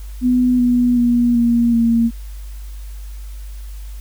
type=tone with pitch steps; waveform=sine; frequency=249.4 / 244.7 / 240.1 / 235.5 / 231.1 Hz; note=B3 / B3 / B3 / A#3 / A#3; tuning=+17 / -16 / -49 / +18 / -15 cents; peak=-11 dBFS; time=0.21-2.11 s; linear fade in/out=50 ms; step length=380 ms; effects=added 50 Hz sine -28 dBFS peak until 4 s + white hiss -47 dBFS RMS until 4 s